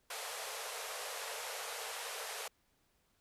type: band-pass noise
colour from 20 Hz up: pink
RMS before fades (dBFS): -43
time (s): 0.1-2.48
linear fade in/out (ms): 5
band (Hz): 430 to 13000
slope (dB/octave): 96
effects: pink hiss -75 dBFS RMS until 3.2 s